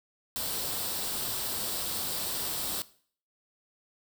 white noise with comb filter, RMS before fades -33 dBFS, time 0.36-2.82 s, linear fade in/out 0 ms, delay 0.23 ms, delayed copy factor +0.5, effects noise-tail reverb RT60 0.5 s tail -18 dB re dry

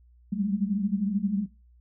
sine tone cluster, 191.8 / 201.4 / 214.3 Hz, G3 / G3 / A3, -37 / +47 / -45 cents, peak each -29 dBFS, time 0.32-1.46 s, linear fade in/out 10 ms, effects noise-tail reverb RT60 0.3 s tail -21 dB re dry + added 60 Hz sine -54 dBFS peak until 1.8 s

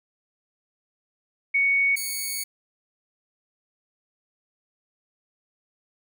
sine / 5% pulse tone pair in turn, 2227 / 2227 Hz, C#7 / C#7, +7 / +7 cents, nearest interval unison, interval 0 cents, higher neither, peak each -18 dBFS, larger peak neither, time 1.54-1.96 / 1.96-2.44 s, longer second, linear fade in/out 10 ms, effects none

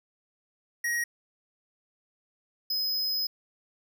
square tone pair in turn, 1891 / 5063 Hz, A#6 / D#8, +24 / +29 cents, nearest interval octave + perfect fourth, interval 1705 cents, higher second, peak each -27 dBFS, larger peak neither, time 0.84-1.04 / 2.7-3.27 s, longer second, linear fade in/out 5 ms, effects 10-bit

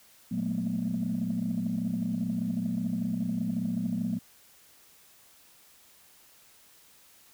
sine tone cluster, 115.7 / 182 / 215.2 / 226.2 / 240.3 Hz, A#2 / F#3 / A3 / A3 / B3, -13 / -28 / -38 / +48 / -47 cents, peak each -39 / -31 / -32 / -38 / -32 dBFS, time 0.31-4.19 s, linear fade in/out 10 ms, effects tanh soft clip ceiling -21 dBFS + white hiss -58 dBFS RMS until 7.33 s

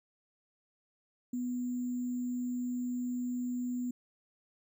sine tone with sample-and-hold, 246.9 Hz, B3, in tune, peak -32 dBFS, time 1.33-3.91 s, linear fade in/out 5 ms, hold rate 7350 Hz, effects none

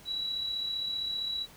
sine tone with amplitude modulation, 3915 Hz, B7, 16 cents flat, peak -29 dBFS, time 0.05-1.47 s, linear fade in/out 50 ms, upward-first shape sine, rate 35.3 Hz, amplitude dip 40%, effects pink hiss -54 dBFS RMS until 1.56 s

